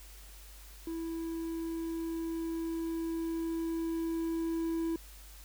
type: tone with level ramp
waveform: triangle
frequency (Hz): 329.6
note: E4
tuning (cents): 0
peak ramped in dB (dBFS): -33 to -28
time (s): 0.87-4.96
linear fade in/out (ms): 2
effects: added 50 Hz sine -50 dBFS peak until 5.44 s + white hiss -55 dBFS RMS until 5.44 s